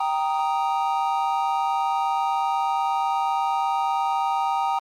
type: chord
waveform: triangle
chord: Eb major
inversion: first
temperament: equal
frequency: 784 / 932.3 / 1244.5 Hz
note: G5 / Bb5 / Eb6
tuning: 0 / 0 / 0 cents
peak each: -22 / -23 / -27 dBFS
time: 0-4.79 s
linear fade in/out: 5 ms
effects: Opus 24 kbps